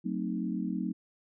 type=chord; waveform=sine; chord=F# diminished seventh; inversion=none; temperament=equal with one note detuned; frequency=185 / 224 / 261.6 / 311.1 Hz; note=F#3 / A3 / C4 / Eb4; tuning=0 / +31 / 0 / 0 cents; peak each=-34 / -35 / -37 / -37 dBFS; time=0.04-0.93 s; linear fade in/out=20 ms; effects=none